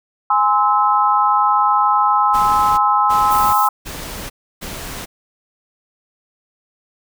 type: chord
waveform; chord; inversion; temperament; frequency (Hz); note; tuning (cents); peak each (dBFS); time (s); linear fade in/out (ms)
sine; Ab augmented; none; just; 830.6 / 1038.3 / 1297.8; Ab5 / C6 / E6; 0 / -14 / -27; -16; 0.3-3.69; 5
type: noise bursts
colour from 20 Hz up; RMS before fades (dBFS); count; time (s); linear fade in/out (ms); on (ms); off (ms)
pink; -29; 4; 2.33-5.06; 20; 450; 310
type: noise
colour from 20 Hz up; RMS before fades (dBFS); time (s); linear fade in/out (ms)
violet; -26; 3.3-3.69; 20
effects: none